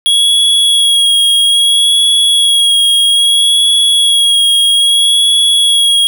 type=tone with vibrato; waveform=square; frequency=3321 Hz; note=G#7; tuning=1 cent flat; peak=-7 dBFS; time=0.06-6.07 s; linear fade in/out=0 ms; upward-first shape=sine; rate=0.61 Hz; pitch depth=23 cents each way; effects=none